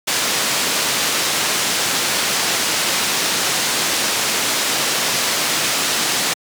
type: low-pass noise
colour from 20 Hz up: white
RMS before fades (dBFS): -19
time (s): 0.07-6.34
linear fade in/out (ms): 10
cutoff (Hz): 6900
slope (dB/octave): 12
effects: high-pass 150 Hz 12 dB/octave